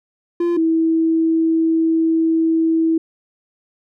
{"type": "tone pair in turn", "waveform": ["triangle", "sine"], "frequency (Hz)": [344.3, 325.1], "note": ["F4", "E4"], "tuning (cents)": [-25, -24], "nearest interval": "minor second", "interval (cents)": 99, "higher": "first", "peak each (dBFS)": [-13, -13], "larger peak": "neither", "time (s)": [[0.4, 0.57], [0.57, 2.98]], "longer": "second", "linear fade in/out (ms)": 5, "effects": []}